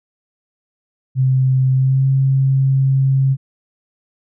sine tone with pitch glide, 130.81 to 134.49 Hz, C3 to C3, 0 to +48 cents, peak -11 dBFS, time 1.15-3.37 s, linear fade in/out 50 ms, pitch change +48 cents, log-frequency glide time 1.73-2.06 s, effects none

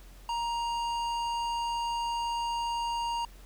sine tone with hard clipping, 938 Hz, A#5, 11 cents sharp, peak -31 dBFS, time 0.29-3.25 s, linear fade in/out 2 ms, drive 13 dB, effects added 44 Hz sine -48 dBFS peak until 3.45 s + pink hiss -57 dBFS RMS until 3.45 s

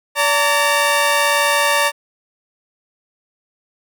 15% pulse tone pair together, 575.2 / 912 Hz, D5 / A#5, -36 / -38 cents, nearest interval minor sixth, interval 798 cents, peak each -10 dBFS, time 0.15-1.92 s, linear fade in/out 50 ms, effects none

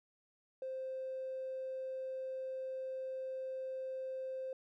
triangle tone with tanh clipping, 523.3 Hz, C5, in tune, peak -38 dBFS, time 0.62-4.53 s, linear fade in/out 2 ms, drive 1 dB, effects none

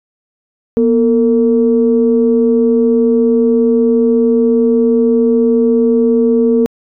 sine tone pair together, 239.8 / 454.2 Hz, A#3 / A#4, +49 / -45 cents, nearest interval major seventh, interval 1106 cents, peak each -10 dBFS, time 0.77-6.66 s, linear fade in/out 0 ms, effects tanh soft clip ceiling 0 dBFS

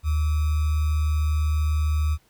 sine tone with sample-and-hold, 76.3 Hz, D#2, 33 cents flat, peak -19 dBFS, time 0.03-2.18 s, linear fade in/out 50 ms, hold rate 1225 Hz, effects pink hiss -62 dBFS RMS until 2.29 s

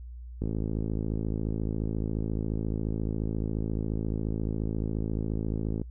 click train, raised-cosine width 3 ms, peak -18 dBFS, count 294, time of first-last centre 0.42-5.816 s, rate 54.3 Hz, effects noise-tail reverb RT60 0.1 s tail -22 dB re dry + added 60 Hz sine -39 dBFS peak until 5.9 s

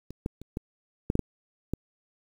clicks, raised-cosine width 3 ms, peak -27 / -16 / -30 / -18 / -12 / -11 / -14 / -15 dBFS, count 8, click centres 0.106 / 0.261 / 0.416 / 0.571 / 1.101 / 1.154 / 1.193 / 1.736 s, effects 8-bit

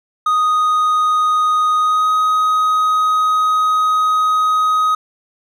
triangle tone with pitch glide, 1244 to 1257 Hz, D#6 to D#6, -1 to +17 cents, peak -10 dBFS, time 0.26-4.95 s, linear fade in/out 5 ms, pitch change +18 cents, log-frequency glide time 1.79-2.1 s, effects none

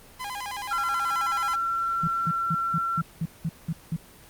sawtooth tone with vibrato, 910 Hz, A#5, 42 cents flat, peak -28 dBFS, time 0.19-1.56 s, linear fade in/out 20 ms, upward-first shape square, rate 9.3 Hz, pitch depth 190 cents each way
sine tone with pitch glide, 1366 to 1355.8 Hz, F6 to E6, -39 to +48 cents, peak -24 dBFS, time 0.71-3.01 s, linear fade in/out 5 ms, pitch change -13 cents, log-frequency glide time 1.04-1.16 s
sine tone bursts, 163.3 Hz, E3, 16 cents flat, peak -24 dBFS, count 9, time 2.03-3.964 s, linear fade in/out 5 ms, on 46 ms, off 190 ms
effects pink hiss -50 dBFS RMS until 4.29 s + Opus 24 kbps

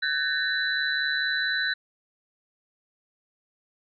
sine tone cluster, 1520 / 1664 / 1809 / 3976 Hz, F#6 / G#6 / A6 / B7, +46 / +3 / +48 / +11 cents, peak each -27 / -32 / -31 / -29 dBFS, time 0.02-1.74 s, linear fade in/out 10 ms, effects none

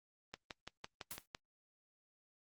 click train, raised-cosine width 0.2 ms, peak -26 dBFS, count 7, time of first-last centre 0.34-1.348 s, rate 5.95 Hz
white noise with exponential decay, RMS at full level -41 dBFS, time 1.11-1.26 s, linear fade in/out 0 ms, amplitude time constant 32 ms
effects noise-tail reverb RT60 0.1 s tail -26 dB re dry + Opus 24 kbps

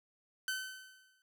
sawtooth tone with exponential decay, 1525 Hz, G6, 48 cents flat, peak -29 dBFS, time 0.48-1.22 s, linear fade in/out 1 ms, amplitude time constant 160 ms, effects none

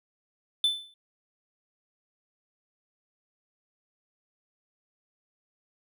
triangle tone with exponential decay, 3520 Hz, A7, in tune, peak -17 dBFS, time 0.64-0.94 s, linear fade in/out 2 ms, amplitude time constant 64 ms, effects none

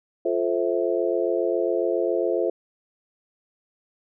sine chord, F major seventh, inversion none, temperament just, 349.2 / 436.5 / 523.8 / 654.8 Hz, F4 / A4 / C5 / E5, 0 / -14 / +2 / -12 cents, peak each -25 / -26 / -26 / -28 dBFS, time 0.25-2.5 s, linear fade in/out 5 ms, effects none

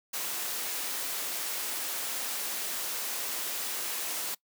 white high-pass noise, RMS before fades -34 dBFS, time 0.13-4.35 s, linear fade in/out 10 ms, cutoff 290 Hz, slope 12 dB/octave, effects noise-tail reverb RT60 0.1 s tail -23 dB re dry

